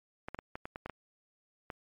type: clicks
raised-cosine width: 0.5 ms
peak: -24 dBFS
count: 9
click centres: 0.285 / 0.346 / 0.389 / 0.555 / 0.655 / 0.759 / 0.86 / 0.897 / 1.702 s
effects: MP3 64 kbps